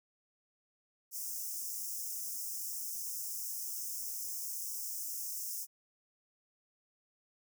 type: high-pass noise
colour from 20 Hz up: white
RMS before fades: -40 dBFS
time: 1.11-5.67 s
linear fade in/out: 50 ms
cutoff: 5200 Hz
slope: 96 dB/octave
effects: none